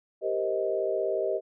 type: chord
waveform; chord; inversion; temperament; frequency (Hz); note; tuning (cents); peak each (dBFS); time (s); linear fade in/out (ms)
sine; C minor seventh; second; equal with one note detuned; 392 / 466.2 / 523.3 / 628.4; G4 / Bb4 / C5 / Eb5; 0 / 0 / 0 / +17; -30 / -33 / -33 / -29; 0.21-1.41; 50
effects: none